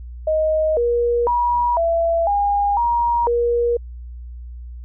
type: tone with pitch steps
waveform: sine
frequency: 625 / 476.5 / 963 / 669 / 812 / 947 / 475.3 Hz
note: D#5 / A#4 / B5 / E5 / G#5 / A#5 / A#4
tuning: +8 / +38 / -44 / +25 / -39 / +27 / +34 cents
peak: -15 dBFS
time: 0.27-3.77 s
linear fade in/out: 5 ms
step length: 500 ms
effects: added 60 Hz sine -31 dBFS peak until 4.84 s